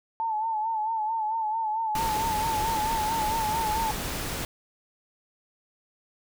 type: tone with vibrato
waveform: sine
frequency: 880 Hz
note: A5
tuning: in tune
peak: -25 dBFS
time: 0.2-3.91 s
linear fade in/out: 0 ms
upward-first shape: sine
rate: 4.5 Hz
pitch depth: 62 cents each way
type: noise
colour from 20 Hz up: pink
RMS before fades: -32 dBFS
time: 1.95-4.45 s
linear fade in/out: 2 ms
effects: none